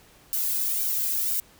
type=noise with flanger; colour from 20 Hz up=violet; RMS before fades=-26 dBFS; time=0.33-1.4 s; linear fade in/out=0 ms; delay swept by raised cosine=1.3 to 2 ms; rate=2 Hz; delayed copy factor=+0.8; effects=pink hiss -55 dBFS RMS until 1.59 s